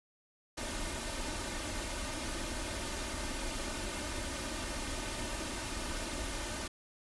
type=noise with comb filter; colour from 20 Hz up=pink; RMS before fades=-38 dBFS; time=0.57-6.68 s; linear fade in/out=10 ms; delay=3.3 ms; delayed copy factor=+0.65; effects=resampled to 24000 Hz